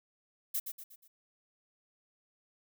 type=noise with echo; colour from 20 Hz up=violet; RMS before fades=-33 dBFS; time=0.54-0.6 s; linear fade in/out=10 ms; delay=120 ms; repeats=4; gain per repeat=-7 dB; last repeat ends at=1.08 s; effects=none